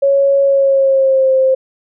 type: tone with pitch glide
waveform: sine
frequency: 554 to 526.2 Hz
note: C#5 to C5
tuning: -1 to +10 cents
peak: -8 dBFS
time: 0.02-1.55 s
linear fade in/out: 10 ms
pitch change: -89 cents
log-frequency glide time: 0.43-1.33 s
effects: none